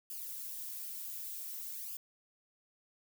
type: noise with flanger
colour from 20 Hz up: violet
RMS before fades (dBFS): -43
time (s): 0.1-1.97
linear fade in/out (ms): 2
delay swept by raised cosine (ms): 0.5 to 5.6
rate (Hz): 0.54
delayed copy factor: -0.8
effects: none